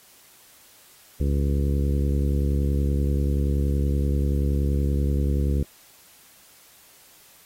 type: harmonic tone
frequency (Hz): 70.5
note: C#2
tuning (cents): +30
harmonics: 1 / 2 / 3 / 4 / 5 / 6 / 7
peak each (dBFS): -21 / -27 / -31 / -33 / -35 / -37 / -38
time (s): 1.2-5.63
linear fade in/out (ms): 5
effects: white hiss -53 dBFS RMS until 7.45 s + AAC 48 kbps